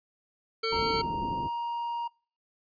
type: harmonic tone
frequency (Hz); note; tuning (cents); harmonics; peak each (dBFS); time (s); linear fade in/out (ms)
449.6; A4; +37; 1 / 3 / 5 / 7 / 9 / 10; -30 / -33 / -36 / -40 / -43 / -33; 0.63-1.02; 10
type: low-pass noise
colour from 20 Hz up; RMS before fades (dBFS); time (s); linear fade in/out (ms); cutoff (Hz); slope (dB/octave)
white; -37; 0.7-1.5; 50; 390; 24
type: tone with pitch glide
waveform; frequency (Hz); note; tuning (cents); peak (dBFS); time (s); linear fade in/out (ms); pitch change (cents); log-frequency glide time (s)
triangle; 933 to 941.1; A#5 to A#5; +1 to +16; -28; 0.72-2.08; 10; +15; 1.16-1.5
effects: noise-tail reverb RT60 0.4 s tail -25 dB re dry + resampled to 11025 Hz